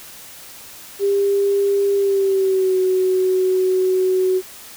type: tone with pitch glide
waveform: sine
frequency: 399.2 to 372.5 Hz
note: G4 to F#4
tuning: +32 to +12 cents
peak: -14 dBFS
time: 0.99-4.42 s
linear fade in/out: 50 ms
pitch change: -120 cents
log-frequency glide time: 1.95-2.77 s
effects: white hiss -39 dBFS RMS until 4.76 s